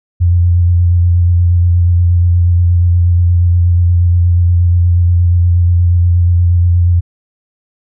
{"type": "tone with vibrato", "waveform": "sine", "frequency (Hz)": 87.31, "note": "F2", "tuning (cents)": 0, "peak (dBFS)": -6, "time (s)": [0.2, 7.01], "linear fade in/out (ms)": 20, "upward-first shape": "square", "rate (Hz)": 8.4, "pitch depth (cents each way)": 19, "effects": []}